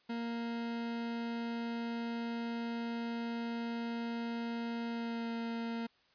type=tone with pitch glide; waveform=40% pulse; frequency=233.1 to 231 Hz; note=A#3 to A#3; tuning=0 to -16 cents; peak=-35 dBFS; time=0.09-5.87 s; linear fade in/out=10 ms; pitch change=-16 cents; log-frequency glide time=4.89-5.3 s; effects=white hiss -69 dBFS RMS until 6.14 s + resampled to 11025 Hz